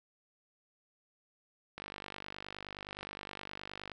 click train, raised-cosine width 0.3 ms, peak -26 dBFS, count 107, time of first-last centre 1.78-3.917 s, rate 49.6 Hz, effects none

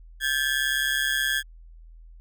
30% pulse ring-modulated tone, 1656 Hz, G#6, 5 cents flat, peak -17 dBFS, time 0.2-1.43 s, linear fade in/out 50 ms, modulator 69.6 Hz, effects added 41 Hz sine -44 dBFS peak until 2.2 s

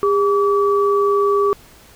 sine tone pair together, 404.1 / 1147.3 Hz, G#4 / D6, -47 / -41 cents, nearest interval octave + tritone, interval 1806 cents, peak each -14 / -18 dBFS, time 0.03-1.53 s, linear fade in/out 0 ms, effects pink hiss -46 dBFS RMS until 1.95 s

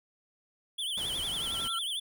square tone with vibrato, 3244 Hz, G#7, 41 cents flat, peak -32 dBFS, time 0.78-2 s, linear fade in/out 10 ms, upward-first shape triangle, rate 11 Hz, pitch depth 170 cents each way
pink noise, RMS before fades -43 dBFS, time 0.97-1.68 s, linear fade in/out 5 ms
triangle tone with exponential growth, 1356 Hz, E6, 49 cents sharp, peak -31 dBFS, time 1-1.79 s, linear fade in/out 5 ms, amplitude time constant 170 ms
effects none

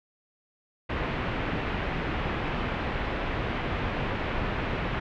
pink low-pass noise, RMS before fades -30 dBFS, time 0.89-5 s, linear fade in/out 10 ms, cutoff 2800 Hz, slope 24 dB/octave, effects none

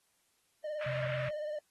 triangle tone with vibrato, 605 Hz, D#5, 49 cents flat, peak -33 dBFS, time 0.64-1.59 s, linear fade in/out 5 ms, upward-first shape sine, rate 18 Hz, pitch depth 41 cents each way
white band-pass noise, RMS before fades -43 dBFS, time 0.81-1.29 s, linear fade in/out 2 ms, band 1300 to 2200 Hz, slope 24 dB/octave
sine tone, 130.7 Hz, C3, 1 cent flat, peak -36 dBFS, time 0.86-1.29 s, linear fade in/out 5 ms
effects white hiss -74 dBFS RMS until 1.7 s + AAC 32 kbps

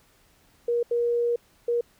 sine tone bursts at uneven times, 474.8 Hz, A#4, 32 cents sharp, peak -21 dBFS, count 3, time 0.68-0.83 / 0.91-1.36 / 1.68-1.81 s, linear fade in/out 5 ms, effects pink hiss -61 dBFS RMS until 1.99 s

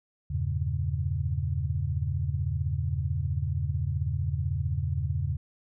sine chord, E diminished seventh, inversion none, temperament equal, 82.41 / 98 / 116.54 / 138.59 Hz, E2 / G2 / Bb2 / Db3, 0 / 0 / 0 / 0 cents, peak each -30 / -32 / -35 / -31 dBFS, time 0.3-5.37 s, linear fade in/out 10 ms, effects none

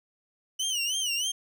25% pulse tone with vibrato, 2960 Hz, F#7, in tune, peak -23 dBFS, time 0.59-1.32 s, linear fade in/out 10 ms, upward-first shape sine, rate 3.2 Hz, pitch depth 130 cents each way, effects none

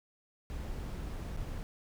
brown noise with dropouts, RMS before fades -39 dBFS, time 0.5-1.63 s, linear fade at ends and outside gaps 0 ms, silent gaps 1.366-1.373 s, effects none

